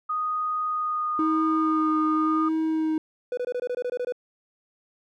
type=tone with pitch glide; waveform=sine; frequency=1242 to 1224.2 Hz; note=D#6 to D#6; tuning=-3 to -28 cents; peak=-24 dBFS; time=0.09-2.49 s; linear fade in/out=10 ms; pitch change=-25 cents; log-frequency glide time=0.67-1.27 s
type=tone with vibrato; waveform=triangle; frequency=315.4 Hz; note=D#4; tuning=24 cents sharp; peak=-20 dBFS; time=1.19-2.98 s; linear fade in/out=2 ms; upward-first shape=sine; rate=0.9 Hz; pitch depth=18 cents each way
type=tone bursts; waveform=triangle; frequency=493.9 Hz; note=B4; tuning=in tune; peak=-23 dBFS; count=11; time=3.32-4.123 s; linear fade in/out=2 ms; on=53 ms; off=22 ms
effects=none